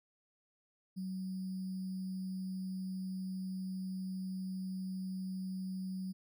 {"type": "tone with sample-and-hold", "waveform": "sine", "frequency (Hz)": 187.5, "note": "F#3", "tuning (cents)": 23, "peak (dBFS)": -37, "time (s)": [0.96, 6.13], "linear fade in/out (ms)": 20, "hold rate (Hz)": 4900, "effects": []}